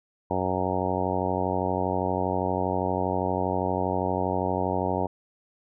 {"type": "harmonic tone", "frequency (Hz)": 92.5, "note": "F#2", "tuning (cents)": 0, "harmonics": [1, 2, 3, 4, 5, 6, 7, 8, 9, 10], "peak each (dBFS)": [-33, -33, -33, -33, -33, -33, -33, -33, -33, -33], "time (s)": [0.3, 5.07], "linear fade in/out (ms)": 10, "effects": []}